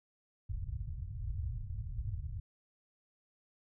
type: low-pass noise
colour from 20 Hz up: white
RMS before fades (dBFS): -39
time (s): 0.49-2.4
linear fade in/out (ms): 10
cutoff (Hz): 120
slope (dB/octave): 48
effects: none